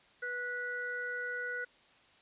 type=harmonic tone; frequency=490 Hz; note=B4; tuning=14 cents flat; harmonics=1 / 3 / 4; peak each=-43 / -36 / -45 dBFS; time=0.22-1.65 s; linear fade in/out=10 ms; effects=white hiss -63 dBFS RMS until 2.21 s + resampled to 8000 Hz